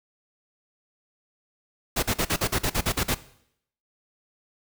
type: noise bursts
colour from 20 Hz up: pink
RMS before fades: -24 dBFS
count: 11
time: 1.96-3.148 s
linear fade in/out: 10 ms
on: 68 ms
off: 44 ms
effects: noise-tail reverb RT60 0.7 s tail -17 dB re dry